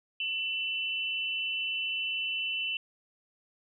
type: tone pair together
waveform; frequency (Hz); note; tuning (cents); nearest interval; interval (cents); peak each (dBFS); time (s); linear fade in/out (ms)
sine; 2686 / 2991; E7 / F#7; +32 / +18; major second; 186; -32 / -33; 0.2-2.77; 2
effects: none